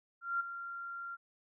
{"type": "tone with ADSR envelope", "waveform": "sine", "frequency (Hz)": 1383, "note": "F6", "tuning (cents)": -17, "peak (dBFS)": -29, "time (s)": [0.21, 1.17], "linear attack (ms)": 190, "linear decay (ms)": 15, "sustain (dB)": -11, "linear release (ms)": 31, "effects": []}